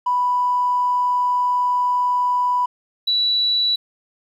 triangle tone pair in turn, 987.8 / 3938 Hz, B5 / B7, 0 / -6 cents, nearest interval 2 octaves, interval 2394 cents, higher second, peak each -12 dBFS, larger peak neither, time 0.06-2.66 / 3.07-3.76 s, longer first, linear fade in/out 10 ms, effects tanh soft clip ceiling -14 dBFS

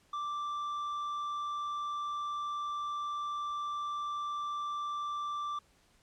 sine tone with tanh clipping, 1174.7 Hz, D6, in tune, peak -35 dBFS, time 0.13-5.59 s, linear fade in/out 5 ms, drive 6 dB, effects pink hiss -67 dBFS RMS until 6.02 s + low-pass 10000 Hz 12 dB/octave

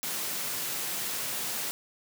white high-pass noise, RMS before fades -33 dBFS, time 0.03-1.71 s, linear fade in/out 0 ms, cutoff 110 Hz, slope 96 dB/octave, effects none

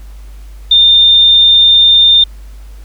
sine tone, 3615 Hz, A7, 46 cents sharp, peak -3 dBFS, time 0.71-2.24 s, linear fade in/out 5 ms, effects added 50 Hz sine -28 dBFS peak until 2.84 s + pink hiss -46 dBFS RMS until 2.84 s

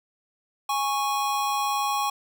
square tone pair together, 826 / 1104.1 Hz, G#5 / C#6, -10 / -7 cents, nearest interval perfect fourth, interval 503 cents, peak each -27 dBFS, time 0.69-2.1 s, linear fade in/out 5 ms, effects none

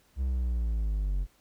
triangle linear sweep, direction down, 67 to 44.87 Hz, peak -24 dBFS, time 0.16-1.27 s, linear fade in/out 50 ms, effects pink hiss -65 dBFS RMS until 1.4 s

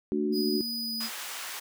sine chord, D major, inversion second, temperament equal, 220 / 293.7 / 370 Hz, A3 / D4 / F#4, 0 / 0 / 0 cents, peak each -30 / -30 / -29 dBFS, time 0.12-0.61 s, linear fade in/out 0 ms
sine tone with pitch glide, 233.1 to 226.3 Hz, A#3 to A3, 0 to +49 cents, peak -37 dBFS, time 0.26-1.1 s, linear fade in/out 50 ms, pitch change -51 cents, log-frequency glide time 0.76-0.97 s
45% pulse tone, 4960 Hz, D#8, 6 cents flat, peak -31 dBFS, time 0.32-1.1 s, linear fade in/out 50 ms
pink high-pass noise, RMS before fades -38 dBFS, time 1-1.6 s, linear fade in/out 10 ms, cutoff 1100 Hz, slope 12 dB/octave
effects none

